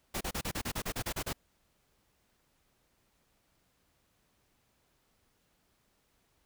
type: noise bursts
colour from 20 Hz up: pink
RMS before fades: -35 dBFS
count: 12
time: 0.14-1.331 s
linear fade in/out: 10 ms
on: 69 ms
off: 33 ms
effects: pink hiss -73 dBFS RMS until 6.45 s